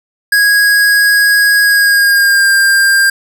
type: tone with pitch glide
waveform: square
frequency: 1652 to 1596.6 Hz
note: G#6 to G6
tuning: -10 to +31 cents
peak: -7 dBFS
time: 0.32-3.1 s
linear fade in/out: 5 ms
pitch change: -59 cents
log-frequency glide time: 1.64-2.5 s
effects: none